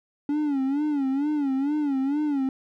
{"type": "tone with vibrato", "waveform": "triangle", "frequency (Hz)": 283.1, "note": "C#4", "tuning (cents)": 37, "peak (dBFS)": -20, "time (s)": [0.29, 2.49], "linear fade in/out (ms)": 2, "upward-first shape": "sine", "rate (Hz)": 2.2, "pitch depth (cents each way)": 120, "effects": []}